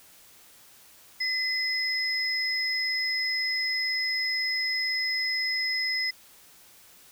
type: tone pair together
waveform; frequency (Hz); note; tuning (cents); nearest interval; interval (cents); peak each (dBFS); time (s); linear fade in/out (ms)
sine; 2029 / 5113; B6 / D#8; +46 / +46; octave + major third; 1600; -28; 1.2-6.11; 10
effects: white hiss -54 dBFS RMS until 7.11 s